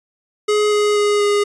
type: tone with pitch steps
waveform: square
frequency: 420 / 416.9 / 413.7 / 410.6 Hz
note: G#4 / G#4 / G#4 / G#4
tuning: +19 / +7 / -7 / -20 cents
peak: -14 dBFS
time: 0.48-1.44 s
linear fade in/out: 10 ms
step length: 240 ms
effects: resampled to 22050 Hz